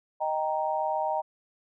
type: chord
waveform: sine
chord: Eb major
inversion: none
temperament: equal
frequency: 622.3 / 784 / 932.3 Hz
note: Eb5 / G5 / Bb5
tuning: 0 / 0 / 0 cents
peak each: -30 dBFS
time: 0.2-1.22 s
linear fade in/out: 20 ms
effects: none